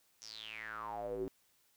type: tone with band-pass filter sweep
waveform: square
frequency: 55 Hz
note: A1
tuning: in tune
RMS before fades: -43 dBFS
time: 0.22-1.28 s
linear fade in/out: 0 ms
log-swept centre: 5900 to 320 Hz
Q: 9.5
effects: white hiss -72 dBFS RMS until 1.76 s